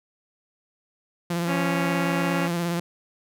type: tone with vibrato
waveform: sawtooth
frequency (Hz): 171.6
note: F3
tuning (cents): -30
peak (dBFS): -20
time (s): 1.3-2.8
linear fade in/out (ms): 5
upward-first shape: square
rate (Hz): 17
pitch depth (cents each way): 25
type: harmonic tone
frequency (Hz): 276.9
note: C#4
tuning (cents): -2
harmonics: 1 / 2 / 3 / 4 / 5 / 6 / 7 / 8 / 9 / 10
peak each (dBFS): -29 / -32 / -34 / -35 / -36 / -37 / -37 / -38 / -39 / -39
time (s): 1.46-2.5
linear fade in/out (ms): 50
effects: none